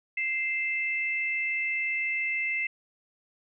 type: tone pair together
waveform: sine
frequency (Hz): 2091 / 2637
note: C7 / E7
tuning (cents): -2 / 0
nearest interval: major third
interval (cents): 402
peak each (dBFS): -28 / -31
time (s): 0.17-2.67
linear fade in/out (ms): 5
effects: none